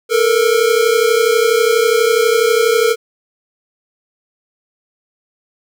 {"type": "tone pair together", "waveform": "square", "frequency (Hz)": [441.1, 473.3], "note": ["A4", "A#4"], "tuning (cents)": [4, 26], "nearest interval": "minor second", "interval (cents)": 122, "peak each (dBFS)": -14, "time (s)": [0.09, 2.96], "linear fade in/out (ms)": 50, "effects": []}